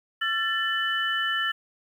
sine tone cluster, 1350 / 1761 / 2990 Hz, E6 / A6 / F#7, +41 / +1 / +17 cents, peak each -30 / -26 / -29 dBFS, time 0.21-1.52 s, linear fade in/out 10 ms, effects 9-bit

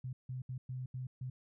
sine tone bursts at uneven times, 127.9 Hz, C3, 39 cents flat, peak -38 dBFS, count 6, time 0.04-0.13 / 0.29-0.42 / 0.49-0.58 / 0.69-0.86 / 0.94-1.07 / 1.21-1.3 s, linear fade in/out 5 ms, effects none

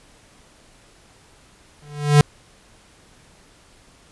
square tone with exponential growth, 146.83 Hz, D3, in tune, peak -7 dBFS, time 1.82-2.21 s, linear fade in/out 2 ms, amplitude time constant 83 ms, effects pink hiss -52 dBFS RMS until 4.11 s + resampled to 24000 Hz

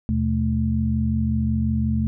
sine tone cluster, 79.6 / 125.1 / 218.4 Hz, D#2 / B2 / A3, +40 / +23 / -13 cents, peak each -23 / -25 / -22 dBFS, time 0.09-2.07 s, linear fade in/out 0 ms, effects none

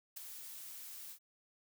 blue noise with ADSR envelope, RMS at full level -42 dBFS, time 0.16-1.19 s, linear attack 13 ms, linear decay 6 ms, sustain -7 dB, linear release 78 ms, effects none

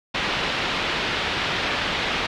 white low-pass noise, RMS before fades -25 dBFS, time 0.14-2.27 s, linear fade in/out 10 ms, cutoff 3600 Hz, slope 24 dB/octave, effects none

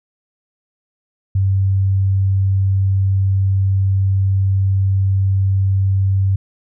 sine tone, 96.7 Hz, G2, 23 cents flat, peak -12 dBFS, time 1.35-6.36 s, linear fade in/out 5 ms, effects none

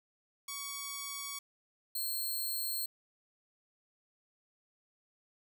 5% pulse tone pair in turn, 1122 / 4236 Hz, C#6 / C8, +21 / +21 cents, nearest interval octave + major seventh, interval 2300 cents, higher second, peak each -27 dBFS, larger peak neither, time 0.48-1.39 / 1.95-2.86 s, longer neither, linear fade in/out 5 ms, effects none

